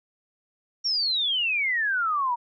sine exponential sweep, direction down, 5650 to 932.3 Hz, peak -22 dBFS, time 0.84-2.36 s, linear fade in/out 20 ms, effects none

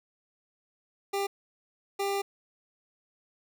25% pulse tone bursts at uneven times, 397.5 Hz, G4, 24 cents sharp, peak -24 dBFS, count 2, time 1.13-1.27 / 1.99-2.22 s, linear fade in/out 10 ms, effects none

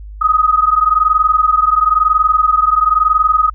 sine tone pair together, 1244.5 / 1265.5 Hz, D#6 / D#6, 0 / +29 cents, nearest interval unison, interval 29 cents, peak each -12 dBFS, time 0.21-3.5 s, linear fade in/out 10 ms, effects added 51 Hz sine -28 dBFS peak until 3.54 s

